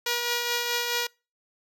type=tone with tremolo; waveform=5% pulse; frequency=479.1 Hz; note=A#4; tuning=47 cents sharp; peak=-12 dBFS; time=0.06-1.07 s; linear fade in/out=5 ms; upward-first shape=triangle; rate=4.7 Hz; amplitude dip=40%; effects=noise-tail reverb RT60 0.3 s tail -26 dB re dry